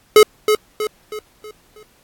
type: tone with echo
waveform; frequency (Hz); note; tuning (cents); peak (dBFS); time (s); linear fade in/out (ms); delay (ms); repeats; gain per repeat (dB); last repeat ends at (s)
square; 426.5; G#4; +46; -5; 0.16-0.23; 2; 320; 5; -7; 1.83
effects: pink hiss -55 dBFS RMS until 2.03 s + AAC 64 kbps